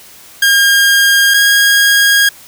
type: tone pair in turn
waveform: sawtooth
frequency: 1616 / 1633.8 Hz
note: G#6 / G#6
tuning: -48 / -29 cents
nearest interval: unison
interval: 19 cents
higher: second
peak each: -3 dBFS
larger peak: neither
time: 0.42-1.34 / 1.34-2.29 s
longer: second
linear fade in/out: 5 ms
effects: white hiss -38 dBFS RMS until 2.47 s